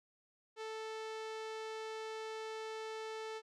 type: tone with low-pass filter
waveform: sawtooth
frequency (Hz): 440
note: A4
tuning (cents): 0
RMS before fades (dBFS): -44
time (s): 0.56-3.42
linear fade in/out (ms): 50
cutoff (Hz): 5500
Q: 0.83
effects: none